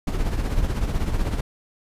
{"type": "noise with tremolo", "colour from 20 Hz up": "brown", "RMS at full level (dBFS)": -20, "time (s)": [0.07, 1.41], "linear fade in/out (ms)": 5, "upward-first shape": "triangle", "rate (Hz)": 16, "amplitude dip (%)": 65, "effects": ["resampled to 32000 Hz"]}